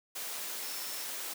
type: tone in noise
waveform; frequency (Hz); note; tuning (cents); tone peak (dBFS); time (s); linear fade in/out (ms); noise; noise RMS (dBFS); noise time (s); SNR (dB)
sine; 5350; E8; +25; -46; 0.63-1.04; 10; white; -39; 0.15-1.34; -10
effects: high-pass 300 Hz 12 dB/octave